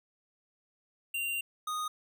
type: tone pair in turn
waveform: square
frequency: 2774 / 1239.3 Hz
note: F7 / D#6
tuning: -12 / -7 cents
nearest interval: octave + major second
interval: 1395 cents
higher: first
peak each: -32 / -33 dBFS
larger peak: first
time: 1.14-1.41 / 1.67-1.88 s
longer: first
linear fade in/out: 5 ms
effects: none